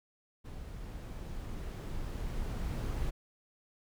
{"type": "noise with level ramp", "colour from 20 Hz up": "brown", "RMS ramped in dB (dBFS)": [-44, -34], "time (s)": [0.44, 3.11], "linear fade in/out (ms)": 20, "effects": []}